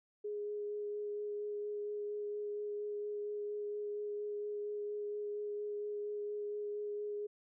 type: tone with vibrato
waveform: sine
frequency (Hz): 415.3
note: G#4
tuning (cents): 0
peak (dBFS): -37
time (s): 0.24-7.27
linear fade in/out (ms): 10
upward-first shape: sine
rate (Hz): 4.3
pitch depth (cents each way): 9
effects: none